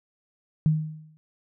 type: tone with exponential decay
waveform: sine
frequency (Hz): 155.56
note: D#3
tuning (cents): 0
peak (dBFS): -15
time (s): 0.66-1.17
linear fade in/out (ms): 0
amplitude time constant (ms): 110
effects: none